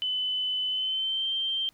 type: tone with pitch glide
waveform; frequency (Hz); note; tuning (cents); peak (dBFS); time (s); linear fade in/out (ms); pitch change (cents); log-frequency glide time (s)
sine; 3016 to 3144; F#7 to G7; +32 to +4; -26; 0.02-1.69; 0; +72; 0.68-1.28
effects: pink hiss -64 dBFS RMS until 1.73 s